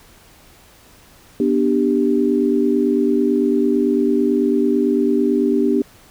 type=chord; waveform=sine; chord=G major; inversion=first; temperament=just; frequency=245 / 294 / 392 Hz; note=B3 / D4 / G4; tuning=-14 / +2 / 0 cents; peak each=-18 dBFS; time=1.4-5.82 s; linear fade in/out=2 ms; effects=pink hiss -48 dBFS RMS until 6.1 s